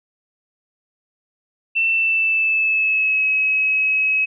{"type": "tone with pitch glide", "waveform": "sine", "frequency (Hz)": [2681, 2560], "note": ["E7", "D#7"], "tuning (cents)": [29, 49], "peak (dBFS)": -15, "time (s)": [1.75, 4.26], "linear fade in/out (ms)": 20, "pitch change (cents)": -80, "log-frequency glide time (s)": [1.89, 3.26], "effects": []}